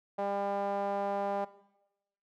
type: tone with band-pass filter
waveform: sawtooth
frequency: 200 Hz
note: G3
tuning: 35 cents sharp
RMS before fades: -33 dBFS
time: 0.18-1.45 s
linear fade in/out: 10 ms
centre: 700 Hz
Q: 4.2
effects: noise-tail reverb RT60 0.9 s tail -17 dB re dry